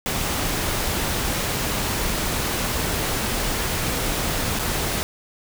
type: noise with dropouts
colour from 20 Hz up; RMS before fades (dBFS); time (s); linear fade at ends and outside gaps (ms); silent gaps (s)
pink; -24; 0.06-5.03; 0; 4.589-4.595
effects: none